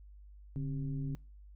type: tone with frequency modulation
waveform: sine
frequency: 142.9 Hz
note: D3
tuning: 47 cents flat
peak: -33 dBFS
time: 0.56-1.15 s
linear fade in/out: 0 ms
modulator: 125 Hz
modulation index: 0.78
effects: noise-tail reverb RT60 0.4 s tail -26 dB re dry + added 50 Hz sine -51 dBFS peak until 1.55 s